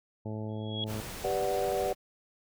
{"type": "harmonic tone", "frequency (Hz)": 108, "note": "A2", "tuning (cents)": -32, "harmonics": [1, 2, 3, 4, 5, 6, 7, 8], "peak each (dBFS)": [-36, -39, -44, -44, -46, -48, -55, -50], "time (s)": [0.25, 1.01], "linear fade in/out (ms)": 10}
{"type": "tone with exponential growth", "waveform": "sine", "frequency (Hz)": 3322, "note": "G#7", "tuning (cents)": 0, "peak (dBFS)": -29, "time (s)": [0.49, 0.84], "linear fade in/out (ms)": 1, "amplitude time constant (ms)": 76}
{"type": "noise", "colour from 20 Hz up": "pink", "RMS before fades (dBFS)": -41, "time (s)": [0.86, 1.95], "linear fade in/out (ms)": 50}
{"type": "chord", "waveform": "sine", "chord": "G major seventh", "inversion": "none", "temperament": "equal", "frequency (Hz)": [392, 493.9, 587.3, 740], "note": ["G4", "B4", "D5", "F#5"], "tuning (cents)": [0, 0, 0, 0], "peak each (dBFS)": -33, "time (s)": [1.24, 1.93], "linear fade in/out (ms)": 5}
{"effects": []}